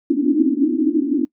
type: band-pass noise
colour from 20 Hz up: white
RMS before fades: -17 dBFS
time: 0.1-1.25 s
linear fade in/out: 0 ms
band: 250 to 330 Hz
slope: 96 dB/octave
effects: noise-tail reverb RT60 0.1 s tail -21 dB re dry